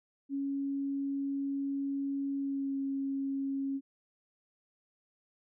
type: tone with pitch glide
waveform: sine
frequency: 277.2 to 273.4 Hz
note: C#4 to C#4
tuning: 0 to -24 cents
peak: -31 dBFS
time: 0.29-3.81 s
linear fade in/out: 50 ms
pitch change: -24 cents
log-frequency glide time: 2.37-2.77 s
effects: none